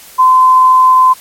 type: tone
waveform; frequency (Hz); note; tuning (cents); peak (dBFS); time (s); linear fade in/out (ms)
sine; 1027; C6; -33; -3; 0.18-1.14; 20
effects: white hiss -36 dBFS RMS until 1.2 s + MP3 64 kbps